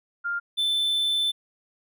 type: tone pair in turn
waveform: sine / triangle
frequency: 1400 / 3528 Hz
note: F6 / A7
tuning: +4 / +4 cents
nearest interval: octave + major third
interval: 1600 cents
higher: second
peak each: -25 / -20 dBFS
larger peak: second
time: 0.24-0.4 / 0.57-1.32 s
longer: second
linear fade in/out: 20 ms
effects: none